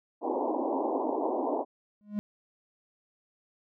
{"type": "band-pass noise", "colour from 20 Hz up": "pink", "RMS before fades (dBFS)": -30, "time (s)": [0.21, 1.65], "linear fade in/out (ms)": 50, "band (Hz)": [250, 1000], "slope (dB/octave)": 96}
{"type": "tone with exponential growth", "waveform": "triangle", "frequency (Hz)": 207.7, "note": "G#3", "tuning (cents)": 0, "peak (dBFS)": -23, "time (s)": [2.01, 2.19], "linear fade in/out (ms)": 0, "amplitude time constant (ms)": 39}
{"effects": []}